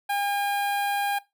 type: tone with notch filter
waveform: sawtooth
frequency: 808 Hz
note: G#5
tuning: 48 cents flat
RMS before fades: -26 dBFS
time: 0.09-1.19 s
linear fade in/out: 10 ms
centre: 6100 Hz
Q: 0.89
effects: noise-tail reverb RT60 0.2 s tail -19 dB re dry